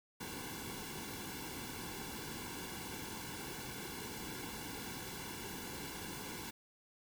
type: noise with comb filter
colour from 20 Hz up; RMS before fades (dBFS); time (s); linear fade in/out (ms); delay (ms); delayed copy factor
pink; -45; 0.2-6.51; 10; 1.6; -0.8
effects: none